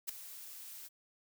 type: noise with ADSR envelope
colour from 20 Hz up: blue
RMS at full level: -35 dBFS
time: 0.07-0.89 s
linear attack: 23 ms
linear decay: 4 ms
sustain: -14 dB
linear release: 26 ms
effects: none